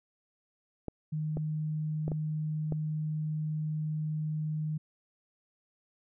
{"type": "clicks", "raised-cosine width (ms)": 2, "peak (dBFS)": -22, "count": 5, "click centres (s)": [0.883, 1.371, 2.08, 2.118, 2.723]}
{"type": "tone", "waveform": "sine", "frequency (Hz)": 154.2, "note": "D#3", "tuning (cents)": -15, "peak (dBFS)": -30, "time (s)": [1.12, 4.78], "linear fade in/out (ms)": 10}
{"effects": []}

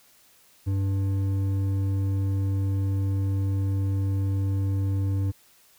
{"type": "tone with hard clipping", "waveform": "sine", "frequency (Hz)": 97.4, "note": "G2", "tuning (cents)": -11, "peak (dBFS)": -24, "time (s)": [0.66, 5.32], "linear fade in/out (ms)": 20, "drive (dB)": 7, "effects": ["white hiss -58 dBFS RMS until 5.78 s"]}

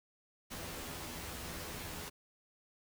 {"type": "noise with comb filter", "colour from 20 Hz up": "pink", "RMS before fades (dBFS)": -44, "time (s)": [0.5, 2.1], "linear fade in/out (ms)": 20, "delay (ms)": 12, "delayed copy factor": 0.65, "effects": []}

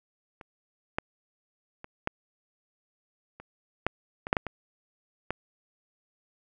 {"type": "clicks", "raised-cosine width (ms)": 0.5, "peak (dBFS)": [-29, -12, -26, -12, -29, -9, -19, -6, -9, -19, -14], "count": 11, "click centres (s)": [0.412, 0.985, 1.844, 2.074, 3.4, 3.866, 4.269, 4.329, 4.368, 4.467, 5.306], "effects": []}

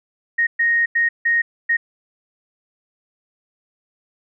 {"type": "tone bursts at uneven times", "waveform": "sine", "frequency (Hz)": 1864.7, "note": "A#6", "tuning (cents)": 0, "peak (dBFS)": -14, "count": 5, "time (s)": [[0.38, 0.47], [0.59, 0.86], [0.95, 1.09], [1.25, 1.42], [1.69, 1.77]], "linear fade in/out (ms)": 10, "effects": []}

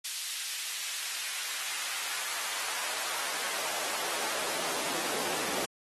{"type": "noise with high-pass filter sweep", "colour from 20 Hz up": "pink", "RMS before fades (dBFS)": -35, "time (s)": [0.04, 5.66], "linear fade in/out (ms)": 10, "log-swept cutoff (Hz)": [3200, 300], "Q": 0.81, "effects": ["AAC 32 kbps"]}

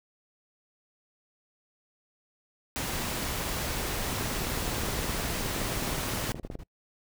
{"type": "noise", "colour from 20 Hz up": "pink", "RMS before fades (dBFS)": -32, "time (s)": [2.76, 6.32], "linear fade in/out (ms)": 0}
{"type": "click train", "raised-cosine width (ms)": 2, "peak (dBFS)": -23, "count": 46, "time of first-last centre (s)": [4.21, 6.554], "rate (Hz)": 19.2}
{"type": "noise bursts", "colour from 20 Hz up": "brown", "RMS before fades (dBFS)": -41, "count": 4, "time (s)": [6.35, 6.636], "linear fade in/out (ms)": 5, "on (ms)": 49, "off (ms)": 30}
{"effects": ["noise-tail reverb RT60 0.1 s tail -24 dB re dry"]}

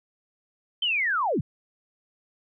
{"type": "linear sweep", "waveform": "sine", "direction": "down", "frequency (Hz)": [3136, 89.5], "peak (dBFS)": -22, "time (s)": [0.82, 1.41], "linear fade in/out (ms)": 5, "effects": []}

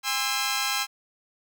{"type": "chord", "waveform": "10% pulse", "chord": "Ab augmented", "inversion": "none", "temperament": "equal with one note detuned", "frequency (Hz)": [812.1, 1046.5, 1318.5], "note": ["Ab5", "C6", "E6"], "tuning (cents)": [-39, 0, 0], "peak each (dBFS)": -21, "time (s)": [0.03, 0.87], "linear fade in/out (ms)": 50, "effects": []}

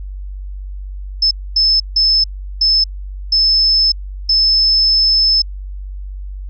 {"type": "tone bursts at uneven times", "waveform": "sine", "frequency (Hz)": 5240, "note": "E8", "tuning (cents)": -11, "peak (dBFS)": -9, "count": 6, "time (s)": [[1.22, 1.31], [1.56, 1.8], [1.96, 2.24], [2.61, 2.84], [3.32, 3.92], [4.29, 5.42]], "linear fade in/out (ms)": 5, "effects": ["added 48 Hz sine -24 dBFS peak until 6.49 s"]}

